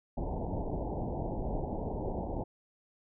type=low-pass noise; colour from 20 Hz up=pink; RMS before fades=-35 dBFS; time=0.17-2.44 s; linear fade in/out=10 ms; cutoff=910 Hz; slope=96 dB/octave; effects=none